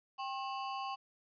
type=ring-modulated tone; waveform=square; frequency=932.3 Hz; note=A#5; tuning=in tune; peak=-35 dBFS; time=0.18-0.96 s; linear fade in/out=20 ms; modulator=143 Hz; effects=resampled to 11025 Hz + 12-bit